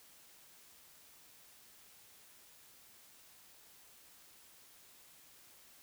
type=silence; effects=white hiss -61 dBFS RMS until 5.82 s